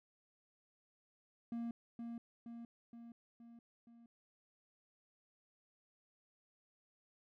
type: tone with echo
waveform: triangle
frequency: 233.5 Hz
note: A#3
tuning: 3 cents sharp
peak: -37 dBFS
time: 1.52-1.71 s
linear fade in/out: 2 ms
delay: 470 ms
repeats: 5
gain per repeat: -4 dB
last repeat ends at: 4.06 s
effects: none